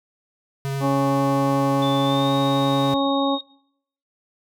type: tone with vibrato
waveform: square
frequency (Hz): 137.3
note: C#3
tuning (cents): -16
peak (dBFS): -24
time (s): 0.65-2.94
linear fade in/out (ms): 0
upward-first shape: square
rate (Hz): 11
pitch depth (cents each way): 8
type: harmonic tone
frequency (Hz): 276.3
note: C#4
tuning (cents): -6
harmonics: 1 / 2 / 3 / 4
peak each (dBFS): -21 / -24 / -26 / -27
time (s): 0.8-3.39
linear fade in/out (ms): 50
type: tone with pitch glide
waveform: sine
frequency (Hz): 3520 to 3729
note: A7 to A#7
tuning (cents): 0 to 0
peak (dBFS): -28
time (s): 1.82-3.41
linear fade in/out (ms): 5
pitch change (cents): +100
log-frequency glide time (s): 2.04-2.33
effects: noise-tail reverb RT60 0.7 s tail -21 dB re dry